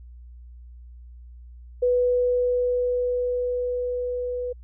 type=tone with level ramp; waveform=sine; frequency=493.9 Hz; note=B4; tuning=in tune; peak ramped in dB=-17 to -26 dBFS; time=1.82-4.53 s; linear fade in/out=10 ms; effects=added 60 Hz sine -41 dBFS peak until 4.63 s